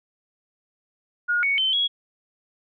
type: tone with pitch steps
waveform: sine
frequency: 1436 / 2227 / 3080 / 3328 Hz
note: F6 / C#7 / G7 / G#7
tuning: +48 / +7 / -31 / +3 cents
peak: -19 dBFS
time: 1.28-1.88 s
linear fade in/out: 20 ms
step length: 150 ms
effects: none